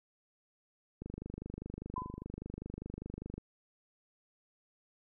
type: click train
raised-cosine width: 3 ms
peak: -29 dBFS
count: 60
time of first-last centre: 1.02-3.38 s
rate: 25 Hz
type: tone with exponential decay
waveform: sine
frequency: 1009 Hz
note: B5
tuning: 37 cents sharp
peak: -33 dBFS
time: 1.96-2.24 s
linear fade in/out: 5 ms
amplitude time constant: 59 ms
effects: none